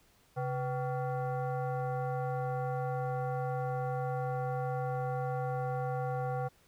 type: tone with frequency modulation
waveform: sine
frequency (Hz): 134.8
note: C#3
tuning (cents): -48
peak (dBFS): -31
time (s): 0.36-6.49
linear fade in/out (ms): 20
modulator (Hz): 632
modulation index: 1.2
effects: pink hiss -66 dBFS RMS until 6.67 s